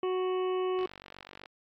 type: harmonic tone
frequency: 370 Hz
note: F#4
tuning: in tune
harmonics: 1 / 2 / 3 / 5 / 6 / 7 / 8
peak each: -28 / -41 / -38 / -54 / -53 / -51 / -48 dBFS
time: 0.03-0.86 s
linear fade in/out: 2 ms
type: click train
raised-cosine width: 0.3 ms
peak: -29 dBFS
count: 33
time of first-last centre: 0.79-1.458 s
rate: 47.9 Hz
effects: AAC 64 kbps